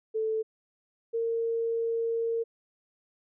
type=tone pair in turn; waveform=sine; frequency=440 / 459 Hz; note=A4 / A#4; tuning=0 / -27 cents; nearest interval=minor second; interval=73 cents; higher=second; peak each=-26 dBFS; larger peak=neither; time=0.14-0.43 / 1.13-2.44 s; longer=second; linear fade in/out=20 ms; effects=none